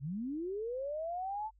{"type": "linear sweep", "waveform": "sine", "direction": "up", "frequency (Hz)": [123.47, 890], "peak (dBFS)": -35, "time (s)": [0, 1.51], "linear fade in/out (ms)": 50, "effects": ["added 50 Hz sine -62 dBFS peak until 1.59 s"]}